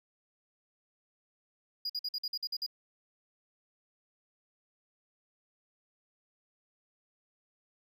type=tone bursts; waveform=triangle; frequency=4882 Hz; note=D#8; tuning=34 cents flat; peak=-31 dBFS; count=9; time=1.85-2.664 s; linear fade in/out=5 ms; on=46 ms; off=50 ms; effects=none